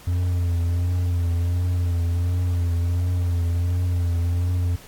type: tone with vibrato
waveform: triangle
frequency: 87.31 Hz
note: F2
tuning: in tune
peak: -17 dBFS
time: 0.07-4.76 s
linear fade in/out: 5 ms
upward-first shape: triangle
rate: 1.4 Hz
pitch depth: 47 cents each way
effects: pink hiss -46 dBFS RMS until 4.87 s + AAC 64 kbps